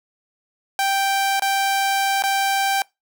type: tone with dropouts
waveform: sawtooth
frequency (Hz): 784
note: G5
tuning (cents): 0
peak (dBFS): -14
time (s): 0.79-2.82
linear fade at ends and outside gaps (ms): 1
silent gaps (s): 1.396-1.421 / 2.223-2.237
effects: noise-tail reverb RT60 0.2 s tail -23 dB re dry